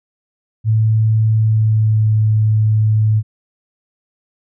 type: tone with pitch glide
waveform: sine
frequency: 110 to 108.3 Hz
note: A2 to A2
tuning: 0 to -27 cents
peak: -10 dBFS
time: 0.64-3.23 s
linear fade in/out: 50 ms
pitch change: -27 cents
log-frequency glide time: 1.33-2.13 s
effects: none